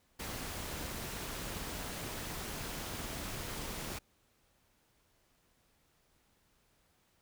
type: noise with amplitude modulation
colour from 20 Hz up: pink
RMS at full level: -39 dBFS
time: 0.19-3.99 s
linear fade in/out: 10 ms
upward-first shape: sine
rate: 235 Hz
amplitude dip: 50%
effects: pink hiss -72 dBFS RMS until 7.21 s